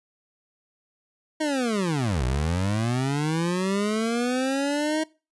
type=linear two-way sweep; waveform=25% pulse; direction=down then up; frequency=317.2 to 59.7 to 317.2 Hz; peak=-19 dBFS; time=1.4-5.04 s; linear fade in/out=10 ms; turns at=2.24 s; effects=noise-tail reverb RT60 0.3 s tail -22 dB re dry + resampled to 24000 Hz